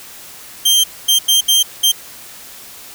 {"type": "tone bursts at uneven times", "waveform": "sawtooth", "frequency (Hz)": 3149, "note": "G7", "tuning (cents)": 7, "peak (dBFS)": -6, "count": 5, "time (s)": [[0.65, 0.84], [1.08, 1.19], [1.28, 1.41], [1.48, 1.63], [1.83, 1.92]], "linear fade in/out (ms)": 10, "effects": ["white hiss -36 dBFS RMS until 2.94 s"]}